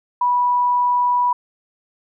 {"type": "tone", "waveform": "sine", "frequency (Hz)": 980, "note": "B5", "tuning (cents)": -14, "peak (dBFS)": -14, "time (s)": [0.21, 1.33], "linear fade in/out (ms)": 5, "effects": []}